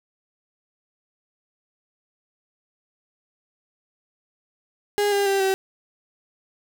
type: tone with pitch steps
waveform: 35% pulse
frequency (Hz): 410.7 / 401.6 / 392.6 / 383.9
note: G#4 / G4 / G4 / G4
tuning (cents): -19 / +42 / +3 / -36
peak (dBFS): -17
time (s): 4.98-5.54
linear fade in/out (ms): 0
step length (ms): 140
effects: none